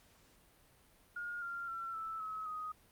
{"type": "tone with pitch steps", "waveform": "sine", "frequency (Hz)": [1425, 1388.4, 1352.8, 1318.1, 1284.3, 1251.3], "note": ["F6", "F6", "E6", "E6", "E6", "D#6"], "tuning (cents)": [34, -11, 44, -1, -46, 9], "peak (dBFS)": -39, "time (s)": [1.16, 2.72], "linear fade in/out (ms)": 5, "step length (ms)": 260, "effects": ["pink hiss -66 dBFS RMS until 2.91 s", "Opus 48 kbps"]}